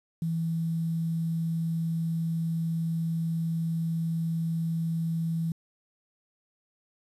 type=tone with quantisation; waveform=sine; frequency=164.4 Hz; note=E3; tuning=4 cents flat; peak=-26 dBFS; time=0.22-5.52 s; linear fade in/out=2 ms; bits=9; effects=resampled to 32000 Hz